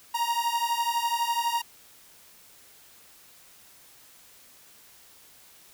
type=beating tone pair; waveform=45% pulse; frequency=932.3 / 944.3 Hz; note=A#5 / A#5; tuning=0 / +22 cents; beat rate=12 Hz; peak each=-28 dBFS; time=0.14-1.62 s; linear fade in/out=10 ms; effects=white hiss -54 dBFS RMS until 5.73 s